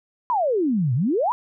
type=exponential two-way sweep; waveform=sine; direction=down then up; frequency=1028 to 114.6 to 1028 Hz; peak=-18 dBFS; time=0.3-1.32 s; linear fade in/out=0 ms; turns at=0.94 s; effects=none